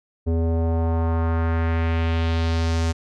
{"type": "tone with low-pass filter sweep", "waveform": "square", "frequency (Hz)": 82.41, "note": "E2", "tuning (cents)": 0, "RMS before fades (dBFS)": -21, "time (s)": [0.26, 2.93], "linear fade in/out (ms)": 20, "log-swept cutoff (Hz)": [430, 7000], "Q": 1.6, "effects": []}